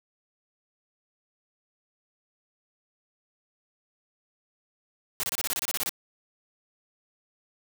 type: noise bursts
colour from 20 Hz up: white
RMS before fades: -29 dBFS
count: 12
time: 5.2-5.893 s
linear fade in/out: 0 ms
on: 33 ms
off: 27 ms
effects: none